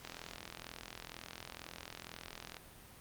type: click train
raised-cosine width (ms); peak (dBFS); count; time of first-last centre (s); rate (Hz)
0.2; -27; 107; 0.05-2.568; 42.1
effects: pink hiss -56 dBFS RMS until 3 s + Opus 48 kbps